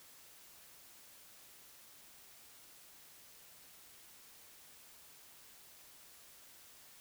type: silence
effects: white hiss -59 dBFS RMS until 7 s